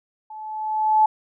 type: tone with level ramp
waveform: sine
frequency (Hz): 864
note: A5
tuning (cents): -32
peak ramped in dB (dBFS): -35 to -11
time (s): 0.3-1.06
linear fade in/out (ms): 5
effects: none